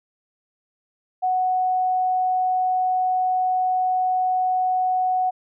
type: tone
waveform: sine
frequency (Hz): 740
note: F#5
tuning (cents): 0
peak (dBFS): -18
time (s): 1.22-5.31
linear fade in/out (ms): 20
effects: none